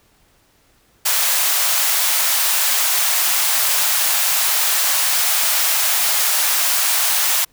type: high-pass noise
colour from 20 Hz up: white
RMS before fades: -17 dBFS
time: 1.05-7.45 s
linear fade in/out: 10 ms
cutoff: 650 Hz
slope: 24 dB/octave
effects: pink hiss -57 dBFS RMS until 7.52 s